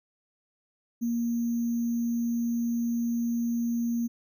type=tone with sample-and-hold; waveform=sine; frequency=234.9 Hz; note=A#3; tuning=13 cents sharp; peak=-25 dBFS; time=1.01-4.08 s; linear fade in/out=20 ms; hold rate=6300 Hz; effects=none